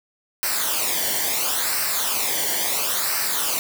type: noise with flanger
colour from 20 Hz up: white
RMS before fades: -23 dBFS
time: 0.43-3.59 s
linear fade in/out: 0 ms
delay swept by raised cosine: 0.29 to 0.79 ms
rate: 0.73 Hz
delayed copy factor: -0.7
effects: none

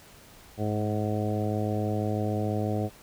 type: harmonic tone with a mistuned harmonic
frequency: 106.2 Hz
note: G#2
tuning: 39 cents sharp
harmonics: 1 / 2 / 3 / 4 / 5 / 6 / 7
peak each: -29 / -32 / -34 / -35 / -36 / -37 / -37 dBFS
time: 0.57-2.9 s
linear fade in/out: 50 ms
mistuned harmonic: 1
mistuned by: -32 cents
effects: pink hiss -52 dBFS RMS until 3.02 s

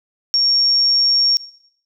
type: tone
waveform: sine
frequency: 5530 Hz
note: F8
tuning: 18 cents flat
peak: -12 dBFS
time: 0.34-1.37 s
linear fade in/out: 0 ms
effects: noise-tail reverb RT60 0.7 s tail -18 dB re dry

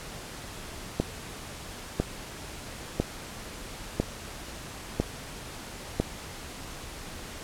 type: click train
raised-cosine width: 2 ms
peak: -10 dBFS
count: 6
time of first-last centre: 1-6 s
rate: 1 Hz
effects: pink hiss -41 dBFS RMS until 7.43 s + low-pass 11000 Hz 12 dB/octave

